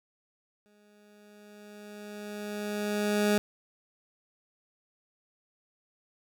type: tone with exponential growth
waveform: 20% pulse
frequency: 207.7 Hz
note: G#3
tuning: in tune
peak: -17 dBFS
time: 0.66-3.38 s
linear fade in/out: 0 ms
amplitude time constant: 590 ms
effects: none